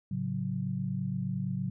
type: chord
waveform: sine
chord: F# minor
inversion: first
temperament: equal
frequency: 110 / 138.59 / 185 Hz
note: A2 / C#3 / F#3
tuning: 0 / 0 / 0 cents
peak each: -37 / -34 / -33 dBFS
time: 0.11-1.7 s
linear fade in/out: 5 ms
effects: none